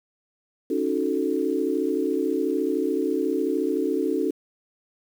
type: chord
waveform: sine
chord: D# half-diminished seventh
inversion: third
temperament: equal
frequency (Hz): 277.2 / 311.1 / 370 / 440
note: C#4 / D#4 / F#4 / A4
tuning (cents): 0 / 0 / 0 / 0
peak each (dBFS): -27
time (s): 0.7-4.31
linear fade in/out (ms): 5
effects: 8-bit